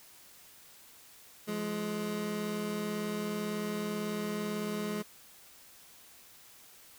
25% pulse tone pair together, 172.2 / 210.3 Hz, F3 / G#3, -24 / +22 cents, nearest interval minor third, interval 346 cents, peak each -37 / -30 dBFS, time 1.47-5.03 s, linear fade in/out 20 ms, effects white hiss -56 dBFS RMS until 6.98 s

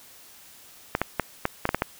clicks, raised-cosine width 0.5 ms, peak -7 dBFS, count 8, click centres 0.951 / 1.016 / 1.197 / 1.454 / 1.654 / 1.691 / 1.746 / 1.821 s, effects white hiss -50 dBFS RMS until 1.99 s

